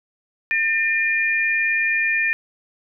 sine tone pair together, 1804.7 / 2409 Hz, A6 / D7, +43 / +43 cents, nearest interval perfect fourth, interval 500 cents, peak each -20 dBFS, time 0.51-2.33 s, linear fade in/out 0 ms, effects none

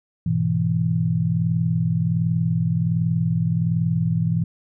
sine chord, E major, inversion first, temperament equal with one note detuned, 103.53 / 123.47 / 164.81 Hz, G#2 / B2 / E3, -5 / 0 / 0 cents, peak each -25 / -24 / -20 dBFS, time 0.26-4.44 s, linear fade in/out 5 ms, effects none

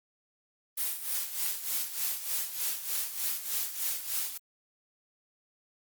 blue noise with tremolo, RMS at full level -30 dBFS, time 0.77-4.38 s, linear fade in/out 10 ms, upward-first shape sine, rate 3.3 Hz, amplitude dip 70%, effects Opus 32 kbps

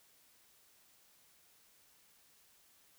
silence, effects white hiss -67 dBFS RMS until 2.98 s

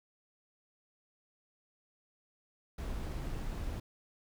brown noise, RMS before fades -38 dBFS, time 2.78-3.8 s, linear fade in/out 5 ms, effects none

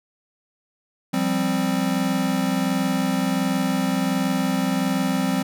square chord, F suspended second, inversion none, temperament equal, 174.61 / 196 / 261.6 Hz, F3 / G3 / C4, 0 / 0 / 0 cents, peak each -27 / -25 / -24 dBFS, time 1.13-5.43 s, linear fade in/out 10 ms, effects none

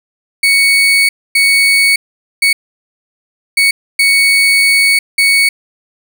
35% pulse tone bursts at uneven times, 2226 Hz, C#7, 7 cents sharp, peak -5 dBFS, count 6, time 0.43-1.09 / 1.35-1.96 / 2.42-2.53 / 3.57-3.71 / 3.99-4.99 / 5.18-5.49 s, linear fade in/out 5 ms, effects none

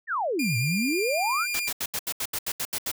sine exponential two-way sweep, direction down then up, 1914 to 110.7 to 1586 Hz, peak -24 dBFS, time 0.07-1.47 s, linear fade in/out 50 ms, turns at 0.57 s
sawtooth tone with vibrato, 2397 Hz, D7, 35 cents sharp, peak -24 dBFS, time 0.39-1.69 s, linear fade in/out 5 ms, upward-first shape square, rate 9.2 Hz, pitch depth 11 cents each way
white noise bursts, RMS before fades -29 dBFS, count 11, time 1.54-2.916 s, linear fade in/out 5 ms, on 56 ms, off 76 ms
effects none

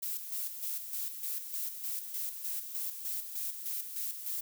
violet noise with tremolo, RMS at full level -36 dBFS, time 0.02-4.41 s, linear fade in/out 10 ms, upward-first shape square, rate 3.3 Hz, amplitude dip 55%, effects none

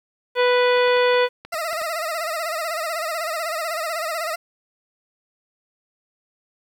harmonic tone, 493.9 Hz, B4, in tune, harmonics 1 / 2 / 3 / 4 / 5 / 6 / 7 / 9, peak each -16 / -23 / -26 / -27 / -29 / -34 / -30 / -37 dBFS, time 0.35-1.29 s, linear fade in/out 50 ms
clicks, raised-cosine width 0.3 ms, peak -21 dBFS, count 8, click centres 0.773 / 0.878 / 0.968 / 1.143 / 1.45 / 1.542 / 1.73 / 1.816 s
20% pulse tone with vibrato, 650 Hz, E5, 24 cents flat, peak -19 dBFS, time 1.52-4.36 s, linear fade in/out 10 ms, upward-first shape sine, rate 16 Hz, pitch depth 100 cents each way
effects 9-bit

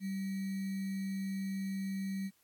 sine tone with sample-and-hold, 193.3 Hz, G3, 24 cents flat, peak -34 dBFS, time 0-2.31 s, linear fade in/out 50 ms, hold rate 2100 Hz, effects white hiss -71 dBFS RMS until 2.43 s + AAC 64 kbps

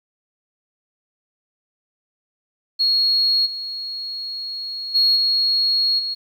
sine tone with level steps, 4307 Hz, C8, 49 cents sharp, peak -14 / -26 / -12 / -15 / -22 dBFS, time 2.79-6.15 s, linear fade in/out 20 ms, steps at 3.45 / 4.94 / 5.15 / 5.98 s, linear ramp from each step 20 ms, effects tanh soft clip ceiling -8 dBFS + 9-bit

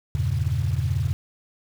sine chord, E diminished seventh, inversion none, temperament equal, 82.41 / 98 / 116.54 / 138.59 Hz, E2 / G2 / Bb2 / Db3, 0 / 0 / 0 / 0 cents, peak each -26 dBFS, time 0.15-1.13 s, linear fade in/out 0 ms, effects tanh soft clip ceiling -12 dBFS + 7-bit

